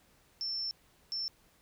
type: tone bursts at uneven times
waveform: sine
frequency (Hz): 5370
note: E8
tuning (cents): +31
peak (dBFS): -33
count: 2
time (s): 0.41-0.71 / 1.12-1.28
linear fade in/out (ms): 0
effects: pink hiss -66 dBFS RMS until 1.61 s